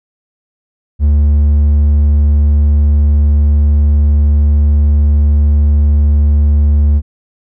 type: tone with hard clipping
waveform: sine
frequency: 73.42 Hz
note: D2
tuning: in tune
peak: -7 dBFS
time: 0.99-7.02 s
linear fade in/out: 50 ms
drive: 3 dB
effects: none